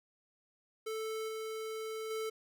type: tone with level steps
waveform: square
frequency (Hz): 440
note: A4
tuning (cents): 0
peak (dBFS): -37 / -39 / -36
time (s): 0.86-2.3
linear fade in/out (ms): 10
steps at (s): 1.28 / 2.1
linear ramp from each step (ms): 10
effects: none